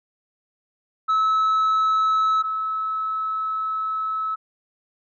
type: tone pair in turn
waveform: sine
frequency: 1298 / 1298 Hz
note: E6 / E6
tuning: -27 / -27 cents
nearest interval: unison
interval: 0 cents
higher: neither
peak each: -14 / -22 dBFS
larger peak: first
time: 1.08-2.43 / 2.43-4.36 s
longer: second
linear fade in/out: 20 ms
effects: tanh soft clip ceiling -16 dBFS